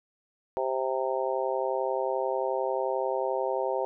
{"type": "harmonic tone", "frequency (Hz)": 131.3, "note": "C3", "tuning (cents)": 6, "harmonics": [3, 4, 5, 6, 7], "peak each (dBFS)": [-32, -30, -33, -35, -34], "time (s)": [0.57, 3.85], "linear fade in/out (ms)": 0, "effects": []}